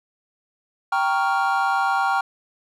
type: chord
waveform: triangle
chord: G half-diminished seventh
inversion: none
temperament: equal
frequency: 784 / 932.3 / 1108.7 / 1396.9 Hz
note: G5 / Bb5 / Db6 / F6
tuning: 0 / 0 / 0 / 0 cents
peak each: -20 / -24 / -24 / -22 dBFS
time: 0.92-2.21 s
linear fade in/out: 5 ms
effects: none